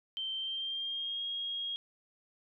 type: tone with pitch glide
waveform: sine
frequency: 3122 to 3270 Hz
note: G7 to G#7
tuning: -8 to -28 cents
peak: -34 dBFS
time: 0.17-1.76 s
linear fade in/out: 0 ms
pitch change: +80 cents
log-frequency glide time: 0.36-1.24 s
effects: none